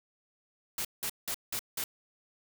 white noise bursts, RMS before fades -34 dBFS, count 5, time 0.78-1.84 s, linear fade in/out 2 ms, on 68 ms, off 180 ms, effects none

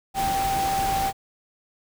sine tone in noise, 781 Hz, G5, 7 cents flat, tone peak -22 dBFS, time 0.14-1.13 s, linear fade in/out 50 ms, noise pink, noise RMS -30 dBFS, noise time 0.14-1.13 s, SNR +5 dB, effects none

